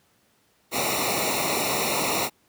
pink noise with comb filter, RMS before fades -25 dBFS, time 0.71-2.3 s, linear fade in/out 50 ms, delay 0.62 ms, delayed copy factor -0.95, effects pink hiss -64 dBFS RMS until 2.48 s + high-pass 100 Hz 12 dB/octave

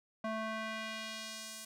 square tone with band-pass filter sweep, 220 Hz, A3, in tune, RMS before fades -41 dBFS, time 0.24-1.65 s, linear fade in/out 5 ms, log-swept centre 870 to 9100 Hz, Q 0.91, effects none

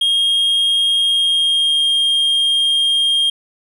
triangle tone with pitch glide, 3245 to 3221 Hz, G#7 to G7, -41 to +46 cents, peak -11 dBFS, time 0.01-3.3 s, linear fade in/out 5 ms, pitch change -13 cents, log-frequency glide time 0.94-1.91 s, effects none

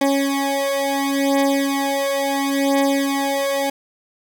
20% pulse beating tone pair, 276.2 / 276.92 Hz, C#4 / C#4, -6 / -2 cents, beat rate 0.72 Hz, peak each -16 / -15 dBFS, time 0.01-3.7 s, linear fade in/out 5 ms, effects none

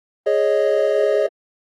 triangle chord, Ab suspended fourth, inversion none, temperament just, 415.3 / 553.7 / 623 Hz, Ab4 / Db5 / Eb5, 0 / -2 / +2 cents, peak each -17 dBFS, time 0.26-1.27 s, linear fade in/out 10 ms, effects AAC 32 kbps

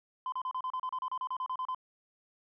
sine tone bursts, 1024 Hz, C6, 38 cents flat, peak -30 dBFS, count 16, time 0.26-1.747 s, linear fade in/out 2 ms, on 62 ms, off 33 ms, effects tanh soft clip ceiling -30 dBFS

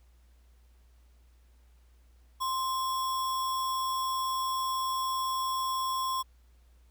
sine tone with sample-and-hold, 1047 Hz, C6, 1 cent sharp, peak -28 dBFS, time 2.4-6.23 s, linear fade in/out 20 ms, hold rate 4410 Hz, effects added 60 Hz sine -57 dBFS peak until 6.9 s + pink hiss -71 dBFS RMS until 6.9 s

